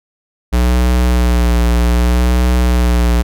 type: tone with vibrato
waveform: square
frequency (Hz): 60.4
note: B1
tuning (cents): -38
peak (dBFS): -10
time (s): 0.52-3.23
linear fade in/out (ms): 20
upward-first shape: sine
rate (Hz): 0.64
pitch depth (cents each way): 35
effects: none